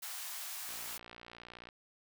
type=high-pass noise; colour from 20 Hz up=white; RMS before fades=-43 dBFS; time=0.02-0.98 s; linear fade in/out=10 ms; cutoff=660 Hz; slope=48 dB/octave
type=click train; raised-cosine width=0.3 ms; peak=-33 dBFS; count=60; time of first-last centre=0.69-1.688 s; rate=59.1 Hz
effects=none